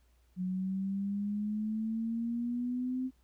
sine exponential sweep, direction up, 181.8 to 260.2 Hz, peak -31 dBFS, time 0.36-3.11 s, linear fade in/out 50 ms, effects added 60 Hz sine -64 dBFS peak until 3.23 s + pink hiss -74 dBFS RMS until 3.23 s

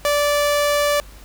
sawtooth tone, 583 Hz, D5, 13 cents flat, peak -12 dBFS, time 0.05-1 s, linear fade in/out 0 ms, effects added 50 Hz sine -40 dBFS peak until 1.24 s + pink hiss -46 dBFS RMS until 1.24 s

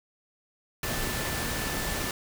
sine tone in noise, 1760 Hz, A6, in tune, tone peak -39 dBFS, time 0.83-2.11 s, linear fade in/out 2 ms, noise pink, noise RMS -31 dBFS, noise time 0.83-2.11 s, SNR -11 dB, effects none

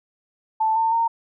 sine tone with pitch steps, 880 / 899.5 / 919.5 Hz, A5 / A5 / A#5, 0 / +38 / -24 cents, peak -17 dBFS, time 0.6-1.08 s, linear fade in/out 10 ms, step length 160 ms, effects none

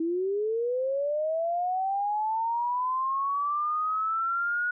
sine linear sweep, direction up, 320.5 to 1460 Hz, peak -25 dBFS, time 0-4.71 s, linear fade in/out 5 ms, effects none

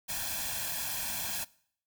white noise with comb filter, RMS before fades -35 dBFS, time 0.08-1.45 s, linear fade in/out 20 ms, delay 1.2 ms, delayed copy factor +0.8, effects noise-tail reverb RT60 0.6 s tail -22 dB re dry

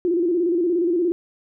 sine tone with vibrato, 345.8 Hz, F4, 17 cents flat, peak -17 dBFS, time 0.05-1.12 s, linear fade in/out 0 ms, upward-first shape square, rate 17 Hz, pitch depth 71 cents each way, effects none

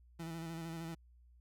30% pulse tone with vibrato, 164.81 Hz, E3, in tune, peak -39 dBFS, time 0.19-0.95 s, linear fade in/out 10 ms, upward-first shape square, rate 13 Hz, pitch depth 28 cents each way, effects added 60 Hz sine -60 dBFS peak until 1.4 s

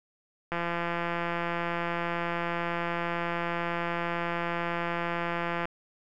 click train, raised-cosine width 0.5 ms, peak -16 dBFS, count 879, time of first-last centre 0.52-5.655 s, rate 171 Hz, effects none

